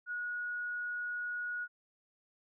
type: tone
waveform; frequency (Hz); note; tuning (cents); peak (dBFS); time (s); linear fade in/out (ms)
sine; 1454; F#6; -31; -35; 0.06-1.68; 50
effects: none